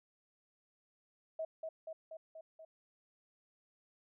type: tone with echo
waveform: sine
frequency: 641 Hz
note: E5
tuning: 49 cents flat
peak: -36 dBFS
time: 1.39-1.45 s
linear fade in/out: 5 ms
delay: 240 ms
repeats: 5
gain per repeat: -3 dB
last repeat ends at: 2.65 s
effects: none